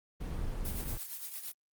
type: noise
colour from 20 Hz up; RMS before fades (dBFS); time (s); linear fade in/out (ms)
brown; -36; 0.2-0.98; 10
type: noise with tremolo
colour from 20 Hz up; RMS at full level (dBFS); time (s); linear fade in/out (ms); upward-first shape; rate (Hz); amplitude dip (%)
blue; -39; 0.65-1.52; 2; triangle; 8.8; 65
effects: Opus 24 kbps